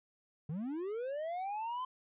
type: linear sweep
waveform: triangle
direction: up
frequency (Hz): 140.2 to 1037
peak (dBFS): -34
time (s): 0.49-1.85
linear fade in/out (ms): 5
effects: resampled to 8000 Hz